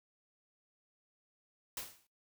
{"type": "noise with exponential decay", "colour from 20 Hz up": "white", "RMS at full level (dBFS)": -38, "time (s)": [1.77, 2.07], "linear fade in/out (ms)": 2, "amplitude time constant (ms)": 64, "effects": ["noise-tail reverb RT60 0.2 s tail -21 dB re dry"]}